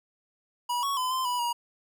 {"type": "tone with pitch steps", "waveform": "square", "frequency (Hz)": [970, 1112, 1015, 1036, 982, 954], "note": ["B5", "C#6", "B5", "C6", "B5", "A#5"], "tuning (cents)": [-31, 5, 47, -17, -10, 40], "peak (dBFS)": -27, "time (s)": [0.69, 1.53], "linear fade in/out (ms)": 10, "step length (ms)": 140, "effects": []}